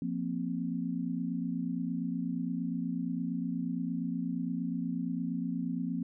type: chord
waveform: sine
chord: F suspended fourth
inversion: none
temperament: equal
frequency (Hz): 174.61 / 233.1 / 261.6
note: F3 / Bb3 / C4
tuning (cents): 0 / 0 / 0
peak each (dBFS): -35 / -36 / -35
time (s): 0.02-6.03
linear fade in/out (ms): 2
effects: none